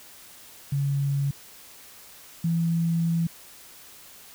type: tone pair in turn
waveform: sine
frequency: 140 / 166.79 Hz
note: C#3 / E3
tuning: +18 / +21 cents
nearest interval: minor third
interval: 303 cents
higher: second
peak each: -22 / -21 dBFS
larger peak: second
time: 0.72-1.31 / 2.44-3.27 s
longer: second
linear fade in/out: 5 ms
effects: white hiss -48 dBFS RMS until 4.34 s